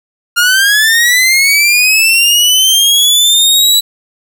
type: linear sweep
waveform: sawtooth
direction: up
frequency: 1396.9 to 3951 Hz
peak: -3 dBFS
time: 0.36-3.81 s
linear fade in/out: 20 ms
effects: none